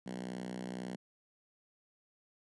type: tone with high-pass filter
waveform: 5% pulse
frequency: 62 Hz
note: B1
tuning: 7 cents sharp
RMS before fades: -42 dBFS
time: 0.06-0.96 s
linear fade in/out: 5 ms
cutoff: 190 Hz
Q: 3.7
effects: resampled to 24000 Hz